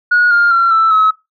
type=tone with pitch steps; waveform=sine; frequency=1450 / 1407.1 / 1365.5 / 1325.1 / 1285.8 Hz; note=F#6 / F6 / F6 / E6 / E6; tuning=-35 / +13 / -39 / +9 / -43 cents; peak=-6 dBFS; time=0.11-1.11 s; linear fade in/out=10 ms; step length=200 ms; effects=noise-tail reverb RT60 0.2 s tail -19 dB re dry + tanh soft clip ceiling -4 dBFS